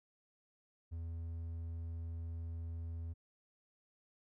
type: tone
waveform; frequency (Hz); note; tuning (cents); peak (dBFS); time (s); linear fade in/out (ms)
triangle; 83; E2; +12; -38; 0.91-3.14; 20
effects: none